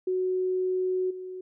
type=tone with level steps; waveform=sine; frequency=370 Hz; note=F#4; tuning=in tune; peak=-24 / -35 dBFS; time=0.07-1.41 s; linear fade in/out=5 ms; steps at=1.1 s; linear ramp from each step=10 ms; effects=none